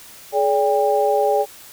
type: tone cluster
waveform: sine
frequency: 422.6 / 574 / 799 Hz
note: G#4 / D5 / G5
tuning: +30 / -40 / +33 cents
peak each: -19 dBFS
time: 0.32-1.46 s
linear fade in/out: 50 ms
effects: white hiss -42 dBFS RMS until 1.72 s